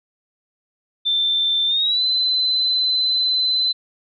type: tone with pitch glide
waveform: sine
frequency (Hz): 3559 to 4041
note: A7 to B7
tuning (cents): +19 to +39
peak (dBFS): -16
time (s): 1.05-3.73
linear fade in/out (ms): 20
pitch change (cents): +220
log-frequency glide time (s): 1.66-2.03
effects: none